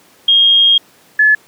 sine tone pair in turn, 3244 / 1718.4 Hz, G#7 / A6, -41 / -41 cents, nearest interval major seventh, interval 1100 cents, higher first, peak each -6 dBFS, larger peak neither, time 0.28-0.78 / 1.19-1.35 s, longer first, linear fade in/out 5 ms, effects pink hiss -47 dBFS RMS until 1.47 s + high-pass 200 Hz 12 dB/octave

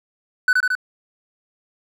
triangle tone with echo, 1498 Hz, F#6, 21 cents sharp, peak -10 dBFS, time 0.48-0.53 s, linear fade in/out 2 ms, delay 74 ms, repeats 3, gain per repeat -2 dB, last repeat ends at 0.752 s, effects none

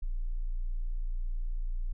sine tone, 29.14 Hz, A#0, in tune, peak -29 dBFS, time 0.02-1.93 s, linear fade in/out 10 ms, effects none

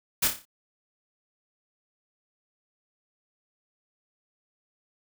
white noise with echo, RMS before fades -23 dBFS, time 0.22-0.28 s, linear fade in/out 10 ms, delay 29 ms, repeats 6, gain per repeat -6 dB, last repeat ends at 0.454 s, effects none

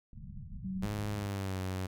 pink low-pass noise, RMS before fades -45 dBFS, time 0.13-1.27 s, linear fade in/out 2 ms, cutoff 220 Hz, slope 96 dB/octave
sine tone, 188.7 Hz, F#3, 34 cents sharp, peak -34 dBFS, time 0.64-0.86 s, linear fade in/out 10 ms
sawtooth tone with pitch glide, 103.83 to 93.58 Hz, G#2 to F#2, 0 to +20 cents, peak -30 dBFS, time 0.82-1.87 s, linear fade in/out 10 ms, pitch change -180 cents, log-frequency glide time 1.13-1.59 s
effects none

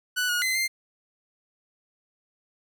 sawtooth tone with pitch steps, 1485 / 1445 / 2051 / 2099 Hz, F#6 / F#6 / C7 / C7, +6 / -41 / -35 / +5 cents, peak -20 dBFS, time 0.16-0.68 s, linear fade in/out 20 ms, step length 130 ms, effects none

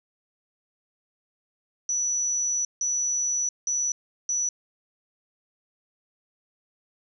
sine tone bursts at uneven times, 5920 Hz, F#8, in tune, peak -23 dBFS, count 4, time 1.89-2.65 / 2.81-3.49 / 3.67-3.92 / 4.29-4.49 s, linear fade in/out 2 ms, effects none

